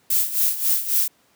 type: noise with tremolo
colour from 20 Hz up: violet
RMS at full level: -18 dBFS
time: 0.1-1.08 s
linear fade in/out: 5 ms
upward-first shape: sine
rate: 3.7 Hz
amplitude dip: 75%
effects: pink hiss -60 dBFS RMS until 1.35 s + high-pass 150 Hz 12 dB/octave